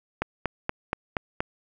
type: click train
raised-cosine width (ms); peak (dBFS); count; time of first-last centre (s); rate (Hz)
0.5; -10; 6; 0.22-1.405; 4.22
effects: none